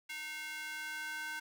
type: tone with high-pass filter sweep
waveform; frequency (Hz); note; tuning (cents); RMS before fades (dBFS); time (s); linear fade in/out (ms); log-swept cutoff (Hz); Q
square; 307.1; D#4; -23; -42; 0.09-1.4; 10; 2100 to 1400; 2.8
effects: 12-bit